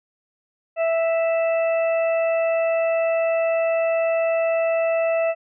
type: harmonic tone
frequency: 659 Hz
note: E5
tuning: 1 cent flat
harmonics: 1 / 2 / 3 / 4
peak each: -18 / -34 / -35 / -31 dBFS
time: 0.76-5.35 s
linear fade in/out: 50 ms
effects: none